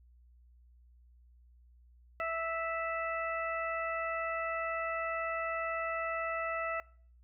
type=harmonic tone; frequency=658 Hz; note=E5; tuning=3 cents flat; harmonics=1 / 2 / 3 / 4; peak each=-36 / -36 / -40 / -43 dBFS; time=2.2-6.8 s; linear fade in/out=0 ms; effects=noise-tail reverb RT60 0.5 s tail -23 dB re dry + added 60 Hz sine -58 dBFS peak until 7.23 s